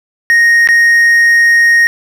triangle tone with dropouts, 1864.7 Hz, A#6, in tune, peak -3 dBFS, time 0.3-1.87 s, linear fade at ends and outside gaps 0 ms, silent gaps 0.674-0.688 s, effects none

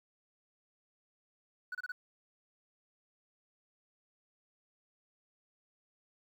sine tone bursts, 1480 Hz, F#6, in tune, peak -34 dBFS, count 4, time 1.72-1.92 s, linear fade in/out 5 ms, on 29 ms, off 28 ms, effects tanh soft clip ceiling -36 dBFS + 11-bit

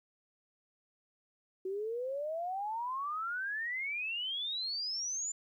sine exponential sweep, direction up, 370 to 7180 Hz, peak -34 dBFS, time 1.65-5.32 s, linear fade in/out 5 ms, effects 12-bit

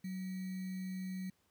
sine tone with sample-and-hold, 186.5 Hz, F#3, 14 cents sharp, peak -38 dBFS, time 0.04-1.3 s, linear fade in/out 5 ms, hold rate 2100 Hz, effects pink hiss -75 dBFS RMS until 1.5 s + high-pass 60 Hz 12 dB/octave

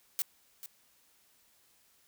blue noise with echo, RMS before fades -31 dBFS, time 0.19-0.22 s, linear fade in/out 0 ms, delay 440 ms, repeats 1, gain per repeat -13 dB, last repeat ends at 0.66 s, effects white hiss -67 dBFS RMS until 2.07 s

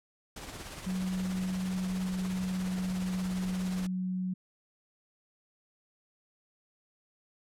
pink noise with tremolo, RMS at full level -41 dBFS, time 0.36-3.87 s, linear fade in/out 5 ms, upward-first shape triangle, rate 17 Hz, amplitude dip 50%
sine tone with pitch glide, 185.7 to 184.52 Hz, F#3 to F#3, +7 to -4 cents, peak -30 dBFS, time 0.86-4.34 s, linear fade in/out 10 ms, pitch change -11 cents, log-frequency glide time 1.76-3.09 s
effects low-pass 11000 Hz 12 dB/octave

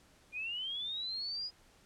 sine linear sweep, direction up, 2394 to 4978 Hz, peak -36 dBFS, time 0.32-1.51 s, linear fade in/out 50 ms, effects pink hiss -64 dBFS RMS until 1.85 s + low-pass 10000 Hz 12 dB/octave

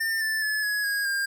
square tone with pitch steps, 1802 / 1760.8 / 1720.6 / 1681.3 / 1642.9 / 1605.4 Hz, A6 / A6 / A6 / G#6 / G#6 / G6, +41 / +1 / -39 / +21 / -19 / +41 cents, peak -25 dBFS, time 0-1.26 s, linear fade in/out 10 ms, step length 210 ms, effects none

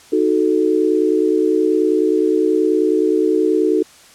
sine chord, D# diminished, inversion none, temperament equal, 311.1 / 370 / 440 Hz, D#4 / F#4 / A4, 0 / 0 / 0 cents, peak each -17 dBFS, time 0.12-3.83 s, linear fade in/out 10 ms, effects white hiss -45 dBFS RMS until 4.14 s + low-pass 9000 Hz 12 dB/octave

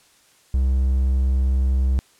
triangle tone, 65.41 Hz, C2, in tune, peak -14 dBFS, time 0.54-1.99 s, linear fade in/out 0 ms, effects white hiss -56 dBFS RMS until 2.19 s + low-pass 10000 Hz 12 dB/octave

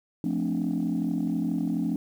sine chord, D minor seventh, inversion first, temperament equal with one note detuned, 174.61 / 219.2 / 261.6 / 293.7 Hz, F3 / A3 / C4 / D4, 0 / -6 / 0 / 0 cents, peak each -29 dBFS, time 0.24-1.96 s, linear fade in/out 2 ms, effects tanh soft clip ceiling -19 dBFS + 9-bit

